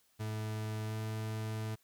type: tone with pitch glide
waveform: 40% pulse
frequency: 108.4 to 109.41 Hz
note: A2 to A2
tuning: -25 to -9 cents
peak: -35 dBFS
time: 0.19-1.76 s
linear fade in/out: 20 ms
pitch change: +16 cents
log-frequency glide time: 0.85-0.94 s
effects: white hiss -71 dBFS RMS until 1.83 s